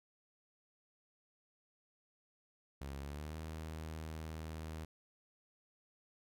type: tone with pitch glide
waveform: sawtooth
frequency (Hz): 69.3 to 79.15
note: C#2 to D#2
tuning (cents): 0 to +30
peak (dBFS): -39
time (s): 2.81-4.85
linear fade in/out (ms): 5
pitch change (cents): +230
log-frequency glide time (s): 3-3.37
effects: none